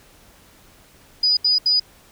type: tone bursts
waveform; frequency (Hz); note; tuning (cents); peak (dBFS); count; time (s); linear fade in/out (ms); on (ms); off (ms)
sine; 4946; D#8; -11; -14; 3; 1.23-1.798; 5; 140; 74
effects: pink hiss -51 dBFS RMS until 2.11 s